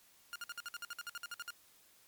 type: tone bursts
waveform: sawtooth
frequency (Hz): 1413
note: F6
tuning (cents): +20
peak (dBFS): -37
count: 15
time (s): 0.33-1.505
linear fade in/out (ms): 0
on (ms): 27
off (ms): 55
effects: white hiss -65 dBFS RMS until 2.07 s + MP3 96 kbps